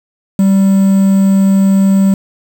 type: tone with quantisation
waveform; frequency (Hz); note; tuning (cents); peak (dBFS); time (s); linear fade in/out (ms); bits
triangle; 194.9; G3; -10; -4; 0.39-2.14; 2; 5
effects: none